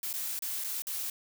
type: noise with dropouts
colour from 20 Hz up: blue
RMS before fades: -35 dBFS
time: 0.03-1.1 s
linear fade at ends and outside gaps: 2 ms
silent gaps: 0.13-0.138 / 0.391-0.422 / 0.64-0.644 / 0.821-0.869 s
effects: none